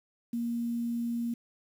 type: tone with quantisation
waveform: sine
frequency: 235.1 Hz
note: A#3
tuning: 15 cents sharp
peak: -29 dBFS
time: 0.33-1.34 s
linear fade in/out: 5 ms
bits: 9
effects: none